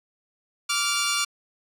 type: tone pair together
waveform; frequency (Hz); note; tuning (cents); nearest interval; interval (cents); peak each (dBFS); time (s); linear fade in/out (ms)
10% pulse; 1162.5 / 1396.9; D6 / F6; -18 / 0; minor third; 318; -17; 0.69-1.25; 10
effects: resampled to 32000 Hz